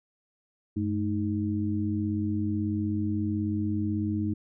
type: tone cluster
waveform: sine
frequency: 97.5 / 213.7 / 312.2 Hz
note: G2 / G#3 / D#4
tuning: -9 / +50 / +6 cents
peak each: -30 dBFS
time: 0.76-4.34 s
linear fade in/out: 10 ms
effects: none